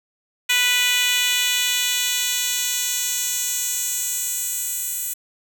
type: tone with high-pass filter sweep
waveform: 10% pulse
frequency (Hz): 493.3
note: B4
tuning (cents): -2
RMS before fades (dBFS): -22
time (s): 0.49-5.14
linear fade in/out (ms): 10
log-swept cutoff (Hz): 2500 to 9600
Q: 1.3
effects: none